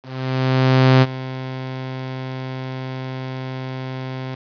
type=tone with ADSR envelope; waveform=sawtooth; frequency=130.4 Hz; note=C3; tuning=5 cents flat; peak=-5 dBFS; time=0.02-4.35 s; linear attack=1000 ms; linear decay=38 ms; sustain=-17 dB; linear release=8 ms; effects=resampled to 11025 Hz + 7-bit